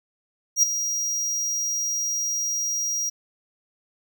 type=tone with ADSR envelope; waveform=square; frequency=5720 Hz; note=F8; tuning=41 cents sharp; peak=-13 dBFS; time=0.56-3.1 s; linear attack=70 ms; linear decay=8 ms; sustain=-11 dB; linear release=13 ms; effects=none